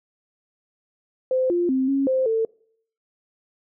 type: tone with pitch steps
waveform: sine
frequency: 516 / 349.2 / 262.2 / 274 / 522 / 447.6 Hz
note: C5 / F4 / C4 / C#4 / C5 / A4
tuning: -24 / 0 / +4 / -20 / -4 / +30 cents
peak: -18 dBFS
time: 1.31-2.45 s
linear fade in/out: 2 ms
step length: 190 ms
effects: noise-tail reverb RT60 0.6 s tail -24 dB re dry